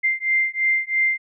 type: beating tone pair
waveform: sine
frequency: 2091 / 2094 Hz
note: C7 / C7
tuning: -2 / +1 cents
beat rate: 3 Hz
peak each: -21 dBFS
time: 0.03-1.18 s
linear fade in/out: 20 ms
effects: none